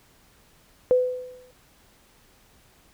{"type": "tone with exponential decay", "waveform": "sine", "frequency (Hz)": 503, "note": "B4", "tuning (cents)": 32, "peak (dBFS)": -13, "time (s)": [0.91, 1.51], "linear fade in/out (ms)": 0, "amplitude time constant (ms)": 130, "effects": ["pink hiss -58 dBFS RMS until 2.93 s"]}